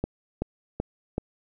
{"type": "click train", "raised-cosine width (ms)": 2, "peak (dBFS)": -13, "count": 4, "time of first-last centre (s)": [0.04, 1.181], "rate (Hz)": 2.63, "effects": []}